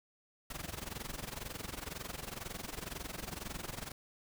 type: noise with amplitude modulation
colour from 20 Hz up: pink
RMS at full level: -40 dBFS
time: 0.5-3.92 s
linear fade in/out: 5 ms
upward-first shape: sine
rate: 22 Hz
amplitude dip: 85%
effects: none